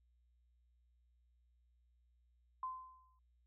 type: tone with exponential decay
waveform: sine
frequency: 1032 Hz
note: C6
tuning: 24 cents flat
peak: -37 dBFS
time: 2.63-3.19 s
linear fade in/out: 2 ms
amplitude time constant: 120 ms
effects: added 60 Hz sine -70 dBFS peak until 3.46 s